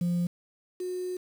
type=tone pair in turn; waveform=sine; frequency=174.61 / 364.3 Hz; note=F3 / F#4; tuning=0 / -27 cents; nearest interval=octave + minor second; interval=1273 cents; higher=second; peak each=-22 / -30 dBFS; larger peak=first; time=0.01-0.27 / 0.8-1.17 s; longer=second; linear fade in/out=5 ms; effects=tanh soft clip ceiling -23 dBFS + 8-bit

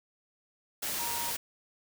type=tone in noise; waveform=sine; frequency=941 Hz; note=A#5; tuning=16 cents sharp; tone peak=-37 dBFS; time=0.99-1.31 s; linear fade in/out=10 ms; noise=white; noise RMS=-34 dBFS; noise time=0.82-1.37 s; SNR=-6 dB; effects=none

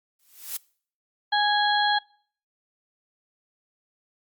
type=noise with exponential growth; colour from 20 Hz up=blue; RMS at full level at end=-28 dBFS; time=0.19-0.57 s; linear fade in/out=5 ms; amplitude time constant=81 ms
type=harmonic tone; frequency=829 Hz; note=G#5; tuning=3 cents flat; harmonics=1 / 2 / 4 / 5; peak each=-22 / -25 / -28 / -29 dBFS; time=1.32-1.99 s; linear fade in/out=10 ms
effects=noise-tail reverb RT60 0.5 s tail -23 dB re dry + Opus 48 kbps

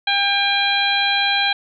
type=harmonic tone with a mistuned harmonic; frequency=800 Hz; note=G5; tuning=35 cents sharp; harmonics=1 / 2 / 3 / 4 / 5; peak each=-22 / -22 / -22 / -22 / -22 dBFS; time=0.07-1.53 s; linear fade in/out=5 ms; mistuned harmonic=4; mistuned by=+24 cents; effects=none

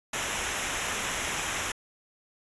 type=noise with comb filter; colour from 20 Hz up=pink; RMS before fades=-31 dBFS; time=0.13-1.72 s; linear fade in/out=5 ms; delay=0.22 ms; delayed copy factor=-0.7; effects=resampled to 24000 Hz

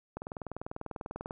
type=click train; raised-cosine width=1 ms; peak=-24 dBFS; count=24; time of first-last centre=0.17-1.309 s; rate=20.2 Hz; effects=none

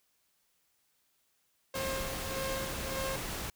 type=tone with tremolo; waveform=sawtooth; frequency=534 Hz; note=C5; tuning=35 cents sharp; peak=-30 dBFS; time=1.74-3.16 s; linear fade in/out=2 ms; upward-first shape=sine; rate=1.7 Hz; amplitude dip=75%
type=noise; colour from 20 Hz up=pink; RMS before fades=-38 dBFS; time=1.75-3.5 s; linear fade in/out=2 ms
effects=white hiss -74 dBFS RMS until 3.55 s

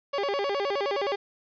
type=tone with vibrato; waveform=30% pulse; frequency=475.4 Hz; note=A#4; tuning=34 cents sharp; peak=-23 dBFS; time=0.13-1.16 s; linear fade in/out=10 ms; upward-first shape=square; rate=9.6 Hz; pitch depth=290 cents each way; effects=resampled to 11025 Hz + 9-bit

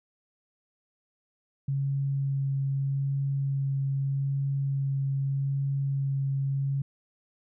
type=tone with vibrato; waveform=sine; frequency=137.6 Hz; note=C#3; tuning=12 cents flat; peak=-25 dBFS; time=1.68-6.82 s; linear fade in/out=5 ms; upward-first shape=sine; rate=0.81 Hz; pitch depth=9 cents each way; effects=none

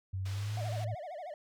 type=tone with pitch glide; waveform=sine; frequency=95 to 108.5 Hz; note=F#2 to A2; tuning=+46 to -24 cents; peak=-33 dBFS; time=0.13-0.95 s; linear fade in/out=10 ms; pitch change=+230 cents; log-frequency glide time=0.24-0.58 s
type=band-pass noise; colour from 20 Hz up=white; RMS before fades=-50 dBFS; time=0.25-0.85 s; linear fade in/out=10 ms; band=220 to 5000 Hz; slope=12 dB/octave
type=tone with vibrato; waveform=triangle; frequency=658 Hz; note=E5; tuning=3 cents flat; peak=-38 dBFS; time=0.57-1.34 s; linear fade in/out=2 ms; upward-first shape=sine; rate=13 Hz; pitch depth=220 cents each way
effects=none

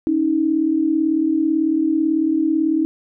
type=tone pair together; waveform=sine; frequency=280.4 / 318.5 Hz; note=C#4 / D#4; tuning=+20 / +41 cents; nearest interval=major second; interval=221 cents; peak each=-21 / -16 dBFS; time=0.07-2.85 s; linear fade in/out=0 ms; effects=none

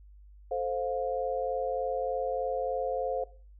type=chord; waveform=sine; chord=F major; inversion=first; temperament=equal with one note detuned; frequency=440 / 523.3 / 707.8 Hz; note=A4 / C5 / F5; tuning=0 / 0 / +23 cents; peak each=-35 / -31 / -34 dBFS; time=0.51-3.24 s; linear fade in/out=5 ms; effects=noise-tail reverb RT60 0.4 s tail -18 dB re dry + added 50 Hz sine -50 dBFS peak until 3.59 s

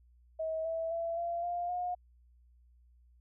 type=tone with pitch steps; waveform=sine; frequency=640 / 654.6 / 669.5 / 684.7 / 700.3 / 716.3 Hz; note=D#5 / E5 / E5 / F5 / F5 / F5; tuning=+49 / -12 / +27 / -34 / +5 / +44 cents; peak=-32 dBFS; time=0.39-1.95 s; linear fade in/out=10 ms; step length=260 ms; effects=added 60 Hz sine -60 dBFS peak until 3.2 s

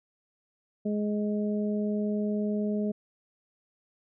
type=harmonic tone; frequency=209.1 Hz; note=G#3; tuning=12 cents sharp; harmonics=1 / 2 / 3; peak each=-27 / -33 / -37 dBFS; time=0.85-2.92 s; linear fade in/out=10 ms; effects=none

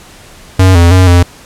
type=tone with pitch steps; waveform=square; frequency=93.5 / 85.8 / 92.4 / 87.9 Hz; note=F#2 / F2 / F#2 / F2; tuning=+19 / -30 / -2 / +12 cents; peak=-3 dBFS; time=0.59-1.23 s; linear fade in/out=5 ms; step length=160 ms; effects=pink hiss -36 dBFS RMS until 1.45 s + low-pass 11000 Hz 12 dB/octave

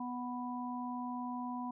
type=harmonic tone; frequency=247 Hz; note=B3; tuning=in tune; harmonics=1 / 3 / 4; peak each=-39 / -45 / -42 dBFS; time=0-1.71 s; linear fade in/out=5 ms; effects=none

